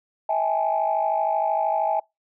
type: tone cluster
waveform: sine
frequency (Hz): 647 / 805 / 858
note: E5 / G5 / A5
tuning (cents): -32 / +46 / -44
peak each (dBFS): -24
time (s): 0.29-2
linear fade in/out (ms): 5
effects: noise-tail reverb RT60 0.2 s tail -26 dB re dry + tanh soft clip ceiling -12 dBFS